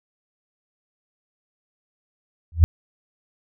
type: tone with exponential growth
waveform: sine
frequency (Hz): 82.41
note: E2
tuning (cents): 0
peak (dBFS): -5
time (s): 2.52-2.64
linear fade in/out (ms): 0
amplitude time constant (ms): 25
effects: none